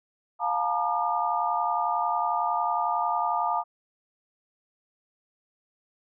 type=tone cluster; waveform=sine; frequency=705 / 871 / 942 / 1207 Hz; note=F5 / A5 / A#5 / D6; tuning=+16 / -18 / +18 / +47 cents; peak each=-29 dBFS; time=0.39-3.64 s; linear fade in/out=50 ms; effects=none